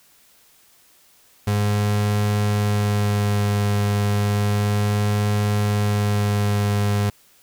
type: tone with vibrato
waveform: 35% pulse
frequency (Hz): 103.2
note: G#2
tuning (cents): -10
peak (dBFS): -16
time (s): 1.47-7.1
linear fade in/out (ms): 5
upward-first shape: sine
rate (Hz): 0.32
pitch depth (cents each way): 12
effects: white hiss -55 dBFS RMS until 7.42 s